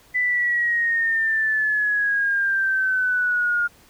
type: exponential sweep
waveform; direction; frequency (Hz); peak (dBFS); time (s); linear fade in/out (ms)
sine; down; 2000 to 1416; -18; 0.14-3.68; 20
effects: pink hiss -53 dBFS RMS until 3.89 s